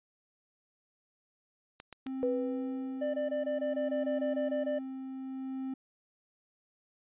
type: clicks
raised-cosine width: 0.2 ms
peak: -27 dBFS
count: 3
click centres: 1.801 / 1.927 / 2.067 s
type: tone with tremolo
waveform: triangle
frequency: 263.9 Hz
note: C4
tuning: 15 cents sharp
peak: -31 dBFS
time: 2.06-5.74 s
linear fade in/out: 5 ms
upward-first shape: sine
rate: 0.58 Hz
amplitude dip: 45%
type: tone with exponential decay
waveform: sine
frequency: 493.9 Hz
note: B4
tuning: in tune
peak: -26 dBFS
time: 2.23-3.34 s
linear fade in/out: 0 ms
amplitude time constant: 240 ms
type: tone bursts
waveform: triangle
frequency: 594 Hz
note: D5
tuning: 20 cents sharp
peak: -28 dBFS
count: 12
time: 3.01-4.79 s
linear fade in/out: 10 ms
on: 130 ms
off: 20 ms
effects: resampled to 8000 Hz